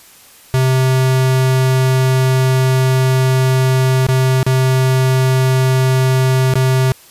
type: tone with dropouts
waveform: square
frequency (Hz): 130.4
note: C3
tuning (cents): -5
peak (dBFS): -11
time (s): 0.54-6.92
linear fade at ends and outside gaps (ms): 0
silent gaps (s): 4.067-4.087 / 4.43-4.465 / 6.538-6.555
effects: white hiss -43 dBFS RMS until 7.1 s + resampled to 32000 Hz